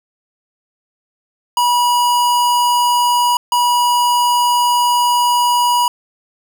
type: tone bursts at uneven times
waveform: square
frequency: 970 Hz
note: B5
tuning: 31 cents flat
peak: -12 dBFS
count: 2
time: 1.57-3.37 / 3.52-5.88 s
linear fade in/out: 2 ms
effects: none